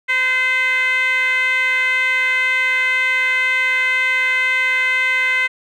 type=tone with band-pass filter; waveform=10% pulse; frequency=514 Hz; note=C5; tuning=31 cents flat; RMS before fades=-17 dBFS; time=0.08-5.48 s; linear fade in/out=20 ms; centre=2000 Hz; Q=4.3; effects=none